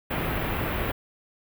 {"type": "band-stop noise", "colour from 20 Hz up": "pink", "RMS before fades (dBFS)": -28, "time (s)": [0.1, 0.92], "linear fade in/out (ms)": 10, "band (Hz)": [2800, 15000], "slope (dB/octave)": 24, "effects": []}